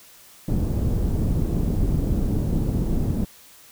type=low-pass noise; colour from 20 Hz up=pink; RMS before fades=-22 dBFS; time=0.48-3.25 s; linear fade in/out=5 ms; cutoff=260 Hz; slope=12 dB/octave; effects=white hiss -49 dBFS RMS until 3.71 s